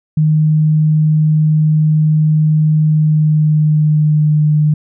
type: tone with pitch glide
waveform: sine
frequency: 154.5 to 151.41 Hz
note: D#3 to D#3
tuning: -12 to -47 cents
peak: -8 dBFS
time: 0.17-4.74 s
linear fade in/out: 5 ms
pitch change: -35 cents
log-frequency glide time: 2.82-4.44 s
effects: none